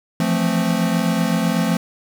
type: chord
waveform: square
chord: F major seventh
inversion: third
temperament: equal with one note detuned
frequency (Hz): 166.73 / 174.61 / 220 / 261.6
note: E3 / F3 / A3 / C4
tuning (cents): +20 / 0 / 0 / 0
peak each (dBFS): -27 / -21 / -22 / -25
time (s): 0.2-1.77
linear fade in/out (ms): 2
effects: none